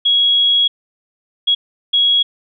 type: tone bursts at uneven times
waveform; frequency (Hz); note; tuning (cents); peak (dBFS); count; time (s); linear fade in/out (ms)
sine; 3322; G#7; 0; -10; 3; 0.05-0.68 / 1.47-1.55 / 1.93-2.23; 10
effects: none